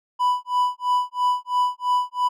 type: tone with tremolo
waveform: triangle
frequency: 991 Hz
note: B5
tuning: 6 cents sharp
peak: -14 dBFS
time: 0.19-2.29 s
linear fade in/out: 20 ms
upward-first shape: sine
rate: 3 Hz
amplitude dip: 100%
effects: none